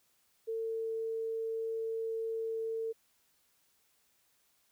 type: tone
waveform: sine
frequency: 449.7 Hz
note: A4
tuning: 38 cents sharp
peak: -33 dBFS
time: 0.47-2.93 s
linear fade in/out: 20 ms
effects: white hiss -72 dBFS RMS until 4.71 s